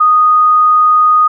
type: tone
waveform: sine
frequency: 1240 Hz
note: D#6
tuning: 6 cents flat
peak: -5 dBFS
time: 0-1.28 s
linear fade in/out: 10 ms
effects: none